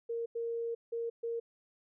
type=tone bursts at uneven times; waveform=sine; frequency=464.3 Hz; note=A#4; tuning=7 cents flat; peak=-33 dBFS; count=4; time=0.09-0.26 / 0.35-0.75 / 0.92-1.1 / 1.23-1.4 s; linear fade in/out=10 ms; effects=none